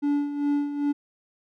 triangle tone with tremolo, 288.4 Hz, D4, 31 cents flat, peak -18 dBFS, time 0.02-0.93 s, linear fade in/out 20 ms, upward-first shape sine, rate 2.5 Hz, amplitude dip 65%, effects none

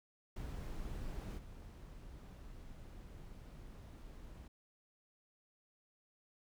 brown noise with level steps, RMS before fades -44 / -52 dBFS, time 0.36-4.48 s, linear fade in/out 5 ms, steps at 1.37 s, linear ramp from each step 20 ms, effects none

